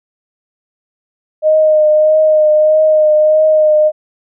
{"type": "tone with vibrato", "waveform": "sine", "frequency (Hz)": 617, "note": "D#5", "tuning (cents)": -15, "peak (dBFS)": -6, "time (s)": [1.42, 3.92], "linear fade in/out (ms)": 50, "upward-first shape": "triangle", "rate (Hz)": 1.6, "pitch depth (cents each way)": 24, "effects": []}